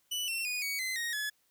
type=tone with pitch steps; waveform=sawtooth; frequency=2969 / 2707 / 2468 / 2250 / 2051 / 1870.4 / 1705.2 Hz; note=F#7 / E7 / D#7 / C#7 / C7 / A#6 / G#6; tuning=+5 / +45 / -15 / +25 / -35 / +5 / +45 cents; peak=-29 dBFS; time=0.11-1.3 s; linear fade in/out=10 ms; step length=170 ms; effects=white hiss -72 dBFS RMS until 1.5 s